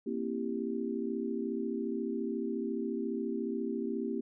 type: chord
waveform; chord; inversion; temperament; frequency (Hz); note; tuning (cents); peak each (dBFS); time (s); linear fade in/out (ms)
sine; C dominant seventh; third; equal with one note detuned; 233.1 / 267.4 / 329.6 / 392; Bb3 / C4 / E4 / G4; 0 / +38 / 0 / 0; -36 / -38 / -39 / -37; 0.06-4.21; 10
effects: none